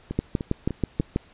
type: two click trains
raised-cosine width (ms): 3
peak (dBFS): -16 / -9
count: 4 / 7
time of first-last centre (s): 0.11-1.006 / 0.19-1.161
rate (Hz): 3.35 / 6.18
effects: pink hiss -54 dBFS RMS until 1.33 s + resampled to 8000 Hz